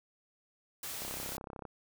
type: noise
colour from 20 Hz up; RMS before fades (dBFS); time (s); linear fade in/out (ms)
white; -41; 0.83-1.37; 2
type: click train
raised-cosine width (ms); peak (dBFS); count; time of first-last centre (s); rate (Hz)
1; -29; 22; 1.02-1.653; 33.2
effects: none